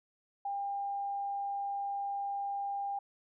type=tone; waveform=sine; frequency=800 Hz; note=G5; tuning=35 cents sharp; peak=-33 dBFS; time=0.45-2.99 s; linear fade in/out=5 ms; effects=none